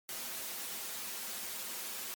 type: noise with comb filter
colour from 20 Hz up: white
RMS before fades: -41 dBFS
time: 0.09-2.14 s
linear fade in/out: 0 ms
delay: 6.8 ms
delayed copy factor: -0.6
effects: high-pass 150 Hz 12 dB/octave + MP3 96 kbps